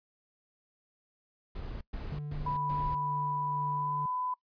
brown noise bursts, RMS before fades -39 dBFS, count 4, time 1.55-2.95 s, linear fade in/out 5 ms, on 260 ms, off 120 ms
triangle tone with tremolo, 147.4 Hz, D3, 7 cents sharp, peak -33 dBFS, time 2.12-4.06 s, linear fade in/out 5 ms, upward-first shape sine, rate 2.1 Hz, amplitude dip 25%
sine tone with pitch glide, 987.8 to 1002.7 Hz, B5 to B5, 0 to +26 cents, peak -31 dBFS, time 2.46-4.34 s, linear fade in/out 5 ms, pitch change +26 cents, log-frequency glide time 3.7-3.94 s
effects noise-tail reverb RT60 0.1 s tail -21 dB re dry + resampled to 11025 Hz

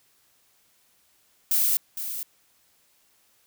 violet noise with echo, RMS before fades -22 dBFS, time 1.51-1.77 s, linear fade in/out 2 ms, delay 460 ms, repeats 1, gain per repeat -10 dB, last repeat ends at 2.23 s, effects white hiss -64 dBFS RMS until 3.46 s

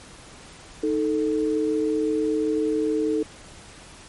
sine tone pair together, 311.9 / 440 Hz, D#4 / A4, +4 / 0 cents, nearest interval tritone, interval 596 cents, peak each -23 dBFS, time 0.83-3.23 s, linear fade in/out 5 ms, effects pink hiss -45 dBFS RMS until 4.08 s + MP3 48 kbps

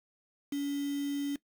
sine tone with quantisation, 283.7 Hz, C#4, 40 cents sharp, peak -30 dBFS, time 0.52-1.36 s, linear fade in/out 5 ms, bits 7, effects noise-tail reverb RT60 0.1 s tail -19 dB re dry

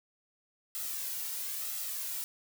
blue noise with flanger, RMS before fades -37 dBFS, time 0.75-2.24 s, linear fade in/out 0 ms, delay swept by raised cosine 1.5 to 2.16 ms, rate 1 Hz, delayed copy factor +0.5, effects none

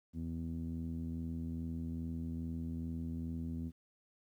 sawtooth tone with low-pass filter, 82.41 Hz, E2, in tune, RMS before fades -40 dBFS, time 0.13-3.72 s, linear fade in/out 50 ms, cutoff 230 Hz, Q 4.4, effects 12-bit

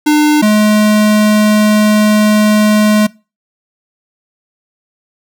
square tone pair in turn, 300 / 212 Hz, D4 / G#3, +37 / +36 cents, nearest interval tritone, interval 601 cents, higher first, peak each -7 dBFS, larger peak neither, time 0.06-0.42 / 0.42-3.07 s, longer second, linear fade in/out 10 ms, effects noise-tail reverb RT60 0.3 s tail -23 dB re dry

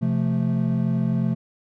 triangle tone cluster, 129.6 / 172.6 / 220.4 Hz, C3 / F3 / A3, -16 / -20 / +3 cents, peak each -22 dBFS, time 0.01-1.35 s, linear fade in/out 20 ms, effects none

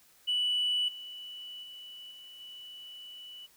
sine tone with level steps, 2962 Hz, F#7, 1 cent sharp, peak -25 / -41 / -44 / -47 / -44 dBFS, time 0.27-3.47 s, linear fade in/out 20 ms, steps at 0.88 / 1.63 / 2.11 / 2.4 s, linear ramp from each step 5 ms, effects tanh soft clip ceiling -23 dBFS + white hiss -62 dBFS RMS until 3.56 s

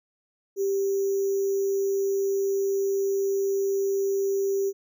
sine tone with sample-and-hold, 392 Hz, G4, in tune, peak -22 dBFS, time 0.56-4.73 s, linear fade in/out 50 ms, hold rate 6300 Hz, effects none

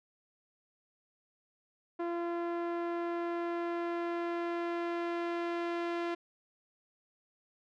sawtooth tone with low-pass filter sweep, 342.6 Hz, F4, 33 cents flat, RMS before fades -35 dBFS, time 1.99-6.15 s, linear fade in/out 10 ms, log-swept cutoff 1300 to 2800 Hz, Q 0.81, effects none

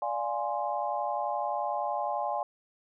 sine chord, D half-diminished seventh, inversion none, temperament equal, 587.3 / 698.5 / 830.6 / 1046.5 Hz, D5 / F5 / Ab5 / C6, 0 / 0 / 0 / 0 cents, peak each -35 / -34 / -32 / -36 dBFS, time 0.02-2.43 s, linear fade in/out 2 ms, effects none

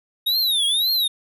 square tone with vibrato, 3729 Hz, A#7, in tune, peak -18 dBFS, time 0.26-1.08 s, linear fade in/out 10 ms, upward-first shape triangle, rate 1.9 Hz, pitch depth 240 cents each way, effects none

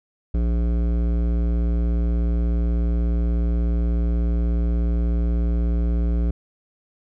triangle tone with hard clipping, 58.27 Hz, A#1, in tune, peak -20 dBFS, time 0.34-6.31 s, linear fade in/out 5 ms, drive 18 dB, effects none

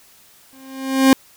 40% pulse tone with exponential growth, 266.3 Hz, C4, 31 cents sharp, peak -5 dBFS, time 0.53-1.13 s, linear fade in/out 0 ms, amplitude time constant 130 ms, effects white hiss -50 dBFS RMS until 1.36 s

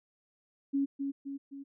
sine tone with echo, 277.2 Hz, C#4, in tune, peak -26 dBFS, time 0.73-0.86 s, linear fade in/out 20 ms, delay 260 ms, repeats 3, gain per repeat -5 dB, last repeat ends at 1.64 s, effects none

